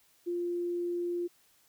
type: tone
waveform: sine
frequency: 348.9 Hz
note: F4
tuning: 2 cents flat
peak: -30 dBFS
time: 0.26-1.28 s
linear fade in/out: 20 ms
effects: white hiss -66 dBFS RMS until 1.68 s